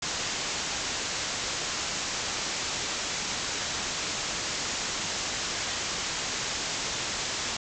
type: low-pass noise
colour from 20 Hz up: white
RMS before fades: -32 dBFS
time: 0.02-7.57 s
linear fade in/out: 5 ms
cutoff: 7500 Hz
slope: 96 dB/octave
effects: none